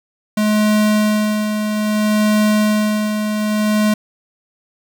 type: tone with tremolo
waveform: square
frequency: 212.3 Hz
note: G#3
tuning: 38 cents sharp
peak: -12 dBFS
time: 0.37-3.94 s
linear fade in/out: 5 ms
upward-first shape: sine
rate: 0.61 Hz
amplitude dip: 50%
effects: 7-bit